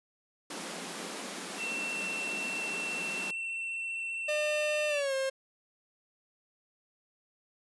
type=high-pass noise; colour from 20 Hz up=pink; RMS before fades=-40 dBFS; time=0.5-3.31 s; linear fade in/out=5 ms; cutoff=170 Hz; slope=96 dB/octave
type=tone with vibrato; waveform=triangle; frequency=2698 Hz; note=E7; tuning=40 cents sharp; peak=-32 dBFS; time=1.57-5.03 s; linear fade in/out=50 ms; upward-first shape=square; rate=15 Hz; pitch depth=8 cents each way
type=tone with pitch glide; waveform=45% pulse; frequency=603 to 534.1 Hz; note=D5 to C5; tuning=+46 to +36 cents; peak=-29 dBFS; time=4.28-5.3 s; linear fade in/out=10 ms; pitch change=-210 cents; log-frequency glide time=4.88-5.14 s
effects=resampled to 24000 Hz